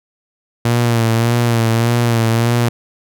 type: tone with vibrato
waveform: sawtooth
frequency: 116.54 Hz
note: A#2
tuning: in tune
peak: -8 dBFS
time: 0.65-2.69 s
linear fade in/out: 5 ms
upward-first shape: sine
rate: 1.7 Hz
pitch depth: 47 cents each way
effects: none